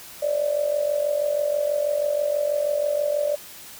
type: tone with amplitude modulation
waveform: sine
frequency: 587.3 Hz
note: D5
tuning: in tune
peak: -17 dBFS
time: 0.22-3.36 s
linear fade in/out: 10 ms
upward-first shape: sine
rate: 46.2 Hz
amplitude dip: 70%
effects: white hiss -42 dBFS RMS until 3.79 s